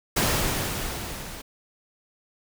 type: noise with level ramp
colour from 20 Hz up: pink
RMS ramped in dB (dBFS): -21 to -39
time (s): 0.16-1.42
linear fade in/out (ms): 10
effects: none